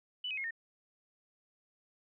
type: tone with pitch steps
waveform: sine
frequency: 2977 / 2532 / 2154 / 1832.6 Hz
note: F#7 / D#7 / C7 / A#6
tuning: +10 / +30 / +50 / -30 cents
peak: -35 dBFS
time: 0.24-0.508 s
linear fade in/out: 5 ms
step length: 67 ms
effects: none